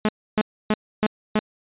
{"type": "tone bursts", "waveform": "sawtooth", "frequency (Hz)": 213.8, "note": "A3", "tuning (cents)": -49, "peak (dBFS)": -13, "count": 5, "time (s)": [0.05, 1.39], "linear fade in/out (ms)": 0, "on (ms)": 36, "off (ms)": 290, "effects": ["resampled to 8000 Hz"]}